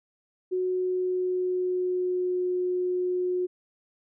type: tone with pitch glide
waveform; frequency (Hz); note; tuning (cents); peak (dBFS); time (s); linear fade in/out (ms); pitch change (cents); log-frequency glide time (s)
sine; 367.8 to 362.3; F#4 to F#4; -10 to -36; -24; 0.51-3.47; 20; -26; 0.65-2.46
effects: none